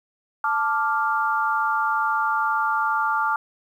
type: chord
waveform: sine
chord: D minor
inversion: second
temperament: equal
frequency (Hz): 880 / 1174.7 / 1396.9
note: A5 / D6 / F6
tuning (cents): 0 / 0 / 0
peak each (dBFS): -24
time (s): 0.44-3.36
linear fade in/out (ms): 2
effects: 9-bit